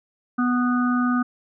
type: harmonic tone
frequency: 246.9 Hz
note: B3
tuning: in tune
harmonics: 1 / 3 / 5 / 6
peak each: -19 / -34 / -26 / -30 dBFS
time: 0.38-1.23 s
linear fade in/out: 10 ms
effects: none